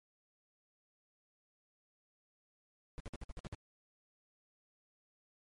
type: noise bursts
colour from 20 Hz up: brown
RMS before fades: -43 dBFS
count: 8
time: 2.98-3.548 s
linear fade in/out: 0 ms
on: 22 ms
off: 56 ms
effects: MP3 48 kbps